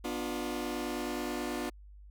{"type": "chord", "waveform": "sawtooth", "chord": "B diminished", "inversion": "none", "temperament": "just", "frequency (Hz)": [246.9, 296.3, 355.6], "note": ["B3", "D4", "F4"], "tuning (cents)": [0, 15, 31], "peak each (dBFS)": -34, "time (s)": [0.04, 1.7], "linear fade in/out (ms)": 10, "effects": ["added 50 Hz sine -49 dBFS peak until 2.1 s"]}